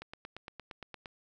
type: click train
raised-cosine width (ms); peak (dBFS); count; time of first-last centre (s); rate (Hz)
0.3; -27; 10; 0.02-1.058; 8.67
effects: none